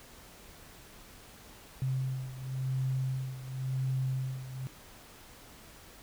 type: beating tone pair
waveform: sine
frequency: 130.81 / 131.75 Hz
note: C3 / C3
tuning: 0 / +12 cents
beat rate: 0.94 Hz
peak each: -32 / -36 dBFS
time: 1.82-4.67 s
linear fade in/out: 0 ms
effects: pink hiss -53 dBFS RMS until 6.02 s